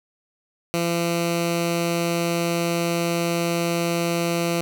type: tone with notch filter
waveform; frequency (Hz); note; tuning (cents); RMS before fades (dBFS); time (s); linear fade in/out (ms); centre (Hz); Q
10% pulse; 170; F3; -46; -23; 0.74-4.61; 0; 920; 1.9
effects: none